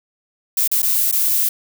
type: noise with dropouts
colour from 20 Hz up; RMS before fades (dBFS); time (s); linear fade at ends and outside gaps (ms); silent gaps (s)
violet; -17; 0.57-1.49; 5; 0.677-0.714 / 0.82-0.828 / 1.115-1.125
effects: none